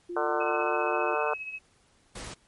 sine tone with pitch glide, 349.2 to 353.7 Hz, F4 to F4, 0 to +22 cents, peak -33 dBFS, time 0.09-1.15 s, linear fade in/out 10 ms, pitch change +22 cents, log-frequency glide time 0.62-0.67 s
harmonic tone, 150 Hz, D3, 37 cents sharp, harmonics 3 / 4 / 5 / 6 / 7 / 8 / 9 / 10, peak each -31 / -32 / -33 / -34 / -34 / -35 / -36 / -36 dBFS, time 0.16-1.34 s, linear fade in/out 5 ms
sine tone with tremolo, 2566 Hz, E7, 47 cents flat, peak -32 dBFS, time 0.4-1.59 s, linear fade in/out 10 ms, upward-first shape triangle, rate 15 Hz, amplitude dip 65%
pink noise, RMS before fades -40 dBFS, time 2.15-2.34 s, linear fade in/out 5 ms
effects pink hiss -64 dBFS RMS until 2.47 s + MP3 48 kbps

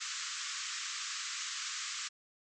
white band-pass noise, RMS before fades -40 dBFS, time 0-2.09 s, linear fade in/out 20 ms, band 1100 to 7700 Hz, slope 96 dB/octave, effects none

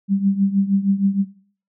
sine tone with tremolo, 196.8 Hz, G3, 7 cents sharp, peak -12 dBFS, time 0.08-1.25 s, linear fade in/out 50 ms, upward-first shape triangle, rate 6.4 Hz, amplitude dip 85%, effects noise-tail reverb RT60 0.5 s tail -17 dB re dry

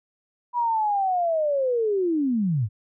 sine linear sweep, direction down, 980 to 94.1 Hz, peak -20 dBFS, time 0.53-2.69 s, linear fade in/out 50 ms, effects none

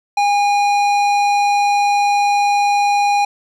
sine tone with tanh clipping, 815 Hz, G#5, 33 cents flat, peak -14 dBFS, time 0.17-3.25 s, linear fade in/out 5 ms, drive 15 dB, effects none

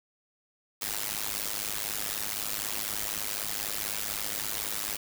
white noise with amplitude modulation, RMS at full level -29 dBFS, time 0.81-4.97 s, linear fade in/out 10 ms, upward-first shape sine, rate 104 Hz, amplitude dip 100%, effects none

